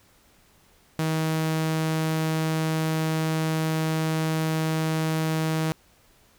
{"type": "tone", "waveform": "sawtooth", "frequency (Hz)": 158.9, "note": "D#3", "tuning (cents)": 37, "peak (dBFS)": -19, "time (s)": [0.99, 5.72], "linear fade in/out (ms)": 0, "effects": ["pink hiss -59 dBFS RMS until 6.38 s"]}